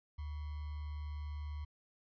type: tone with sample-and-hold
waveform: sine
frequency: 74.6 Hz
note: D2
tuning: 28 cents sharp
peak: -39 dBFS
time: 0.18-1.65 s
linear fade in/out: 10 ms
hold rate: 1050 Hz
effects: resampled to 11025 Hz